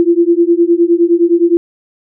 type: beating tone pair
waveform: sine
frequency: 337.2 / 346.9 Hz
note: E4 / F4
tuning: +39 / -12 cents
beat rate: 9.7 Hz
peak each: -10 dBFS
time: 0-1.57 s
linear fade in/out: 0 ms
effects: none